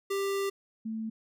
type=tone pair in turn; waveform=square / sine; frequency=394.6 / 221.5 Hz; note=G4 / A3; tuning=+11 / +12 cents; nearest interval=minor seventh; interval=999 cents; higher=first; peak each=-29 / -32 dBFS; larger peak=first; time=0.1-0.5 / 0.85-1.1 s; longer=first; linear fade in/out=10 ms; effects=none